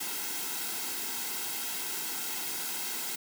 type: noise with comb filter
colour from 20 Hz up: white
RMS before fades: -35 dBFS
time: 0-3.16 s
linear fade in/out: 10 ms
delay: 1.7 ms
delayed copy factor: -0.65
effects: high-pass 200 Hz 12 dB/octave